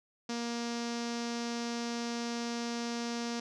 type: tone with low-pass filter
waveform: sawtooth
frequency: 235.6 Hz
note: A#3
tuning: 19 cents sharp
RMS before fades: -36 dBFS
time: 0.29-3.4 s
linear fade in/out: 5 ms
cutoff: 5600 Hz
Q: 3.4
effects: none